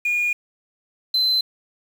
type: tone pair in turn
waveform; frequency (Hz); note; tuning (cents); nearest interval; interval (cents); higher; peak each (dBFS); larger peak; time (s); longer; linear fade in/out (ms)
sine; 2435 / 4065; D#7 / B7; -38 / +49; major sixth; 887; second; -17 / -14; second; 0.05-0.33 / 1.14-1.41; first; 5
effects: tanh soft clip ceiling -15 dBFS + 7-bit